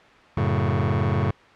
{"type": "chord", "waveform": "sawtooth", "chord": "F# minor", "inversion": "none", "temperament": "just", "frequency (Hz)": [92.5, 111, 138.75], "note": ["F#2", "A2", "C#3"], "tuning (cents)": [0, 16, 2], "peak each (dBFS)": -20, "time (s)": [0.37, 1.31], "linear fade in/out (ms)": 5, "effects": ["white hiss -49 dBFS RMS until 1.55 s", "low-pass 2000 Hz 12 dB/octave"]}